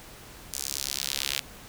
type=tone with high-pass filter sweep; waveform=sawtooth; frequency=69 Hz; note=C#2; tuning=7 cents flat; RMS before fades=-32 dBFS; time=0.53-1.4 s; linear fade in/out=0 ms; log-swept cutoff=6600 to 3000 Hz; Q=1.4; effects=pink hiss -47 dBFS RMS until 1.68 s